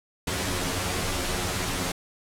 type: noise with comb filter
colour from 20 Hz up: pink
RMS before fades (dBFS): -28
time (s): 0.27-1.92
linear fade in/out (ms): 5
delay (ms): 11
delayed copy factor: +0.9
effects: low-pass 11000 Hz 12 dB/octave